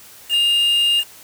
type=tone with quantisation; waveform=triangle; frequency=2822 Hz; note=F7; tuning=17 cents sharp; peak=-12 dBFS; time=0.29-1.04 s; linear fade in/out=50 ms; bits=5; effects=white hiss -43 dBFS RMS until 1.23 s